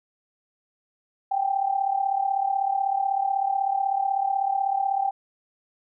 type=tone with amplitude modulation; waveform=sine; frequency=784 Hz; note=G5; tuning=in tune; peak=-18 dBFS; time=1.31-5.11 s; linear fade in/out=10 ms; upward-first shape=sine; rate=36.1 Hz; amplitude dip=75%; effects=none